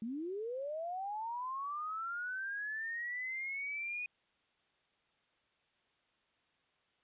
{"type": "linear sweep", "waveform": "sine", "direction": "up", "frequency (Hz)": [211, 2482], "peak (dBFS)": -37, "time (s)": [0.02, 4.06], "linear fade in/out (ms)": 2, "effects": ["white hiss -75 dBFS RMS until 7.03 s", "resampled to 8000 Hz"]}